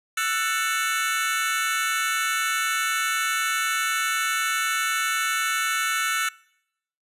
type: chord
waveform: sawtooth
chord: F# minor seventh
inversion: third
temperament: just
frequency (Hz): 1332 / 1480 / 1776 / 2220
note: E6 / F#6 / A6 / C#7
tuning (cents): +18 / 0 / +16 / +2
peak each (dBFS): -23 / -24 / -27 / -26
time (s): 0.17-6.29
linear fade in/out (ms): 5
effects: noise-tail reverb RT60 0.8 s tail -24 dB re dry + resampled to 32000 Hz